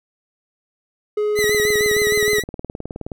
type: tone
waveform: triangle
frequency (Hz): 420.3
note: G#4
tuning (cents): +21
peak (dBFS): -15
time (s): 1.17-2.4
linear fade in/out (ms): 5
type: tone with vibrato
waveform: sawtooth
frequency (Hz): 1975.5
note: B6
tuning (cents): 0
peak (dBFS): -15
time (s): 1.35-2.44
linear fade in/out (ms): 50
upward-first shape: triangle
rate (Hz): 6.5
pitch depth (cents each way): 79
type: click train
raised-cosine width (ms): 2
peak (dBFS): -16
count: 34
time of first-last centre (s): 1.39-3.118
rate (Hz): 19.1
effects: none